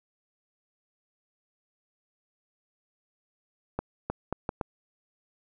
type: accelerating click train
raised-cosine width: 1 ms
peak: -15 dBFS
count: 5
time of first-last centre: 3.79-4.612 s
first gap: 310 ms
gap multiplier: 0.73
effects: none